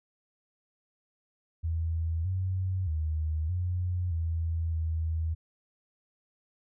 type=tone with pitch steps; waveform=sine; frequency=82 / 93.3 / 78.2 / 89.7 / 82.3 / 80.7 Hz; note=E2 / F#2 / D#2 / F2 / E2 / E2; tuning=-9 / +15 / +9 / +47 / -2 / -36 cents; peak=-27 dBFS; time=1.63-5.35 s; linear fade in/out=20 ms; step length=620 ms; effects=none